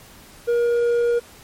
sine tone with hard clipping, 474.6 Hz, A#4, 31 cents sharp, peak -17 dBFS, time 0.47-1.2 s, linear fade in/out 20 ms, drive 3 dB, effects pink hiss -46 dBFS RMS until 1.43 s + MP3 64 kbps

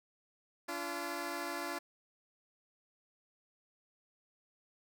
10% pulse tone pair together, 287.6 / 342.4 Hz, D4 / F4, -36 / -34 cents, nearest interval minor third, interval 302 cents, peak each -33 / -31 dBFS, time 0.68-1.79 s, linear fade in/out 10 ms, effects none

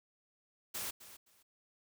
white noise with echo, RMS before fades -40 dBFS, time 0.74-0.91 s, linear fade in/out 10 ms, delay 260 ms, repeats 2, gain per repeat -14 dB, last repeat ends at 1.43 s, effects none

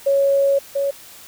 sine tone pair in turn, 554.4 / 557.6 Hz, C#5 / C#5, 0 / +10 cents, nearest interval unison, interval 10 cents, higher second, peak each -13 / -17 dBFS, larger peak first, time 0.06-0.59 / 0.75-0.91 s, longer first, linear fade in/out 10 ms, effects white hiss -42 dBFS RMS until 1.27 s

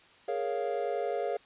triangle chord, Bb minor seventh, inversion third, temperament equal, 415.3 / 466.2 / 554.4 / 698.5 Hz, Ab4 / Bb4 / Db5 / F5, 0 / 0 / 0 / 0 cents, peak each -33 dBFS, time 0.28-1.37 s, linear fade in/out 5 ms, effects white hiss -58 dBFS RMS until 1.45 s + resampled to 8000 Hz

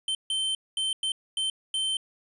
square tone bursts at uneven times, 3100 Hz, G7, 20 cents flat, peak -26 dBFS, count 6, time 0.08-0.15 / 0.3-0.55 / 0.77-0.93 / 1.03-1.12 / 1.37-1.5 / 1.74-1.97 s, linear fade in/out 2 ms, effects resampled to 24000 Hz

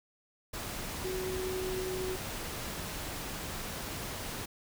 sine tone in noise, 372.1 Hz, F#4, 10 cents sharp, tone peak -34 dBFS, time 1.04-2.16 s, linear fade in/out 10 ms, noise pink, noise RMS -39 dBFS, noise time 0.53-4.46 s, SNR +2 dB, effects none

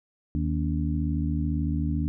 harmonic tone with a mistuned harmonic, 78 Hz, D#2, 5 cents sharp, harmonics 1 / 2 / 3 / 4, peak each -27 / -29 / -32 / -31 dBFS, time 0.35-2.08 s, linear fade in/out 0 ms, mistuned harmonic 4, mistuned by -140 cents, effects none

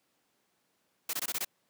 white noise bursts, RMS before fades -33 dBFS, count 6, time 1.09-1.448 s, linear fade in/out 5 ms, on 43 ms, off 20 ms, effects pink hiss -74 dBFS RMS until 1.69 s + high-pass 200 Hz 12 dB/octave

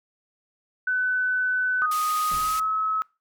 sine tone, 1504 Hz, F#6, 28 cents sharp, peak -21 dBFS, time 0.87-1.86 s, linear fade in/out 5 ms
sine tone with pitch glide, 1244.5 to 1288.4 Hz, D#6 to E6, 0 to -40 cents, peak -22 dBFS, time 1.82-3.02 s, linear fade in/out 0 ms, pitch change +60 cents, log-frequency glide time 2.31-2.66 s
white band-pass noise, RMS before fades -35 dBFS, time 1.91-2.6 s, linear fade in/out 5 ms, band 1600 to 14000 Hz, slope 24 dB/octave
brown noise with exponential decay, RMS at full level -34 dBFS, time 2.31-2.87 s, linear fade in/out 5 ms, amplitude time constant 120 ms
effects noise-tail reverb RT60 0.3 s tail -24 dB re dry

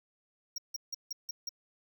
square tone bursts, 5600 Hz, F8, 4 cents sharp, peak -35 dBFS, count 6, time 0.56-1.492 s, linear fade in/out 5 ms, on 22 ms, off 160 ms, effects none

